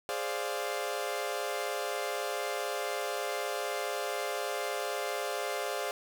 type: chord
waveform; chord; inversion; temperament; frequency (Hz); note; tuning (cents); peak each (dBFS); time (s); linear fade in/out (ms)
sawtooth; D half-diminished seventh; second; equal; 415.3 / 523.3 / 587.3 / 698.5; Ab4 / C5 / D5 / F5; 0 / 0 / 0 / 0; -34; 0.09-5.91; 0
effects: none